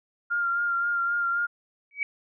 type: tone with vibrato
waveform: sine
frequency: 1396.9 Hz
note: F6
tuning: in tune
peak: -23 dBFS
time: 0.3-1.47 s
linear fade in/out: 20 ms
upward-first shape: sine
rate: 3.8 Hz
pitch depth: 24 cents each way
type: tone with exponential growth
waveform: sine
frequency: 2271 Hz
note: C#7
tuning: 41 cents sharp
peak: -20 dBFS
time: 1.91-2.03 s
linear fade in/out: 1 ms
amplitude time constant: 24 ms
effects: none